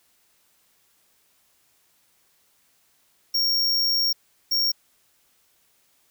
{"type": "tone bursts at uneven times", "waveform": "square", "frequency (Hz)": 5540, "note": "F8", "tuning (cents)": -15, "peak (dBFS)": -20, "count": 2, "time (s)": [[3.34, 4.13], [4.51, 4.72]], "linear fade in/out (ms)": 10, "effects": ["white hiss -64 dBFS RMS until 6.1 s"]}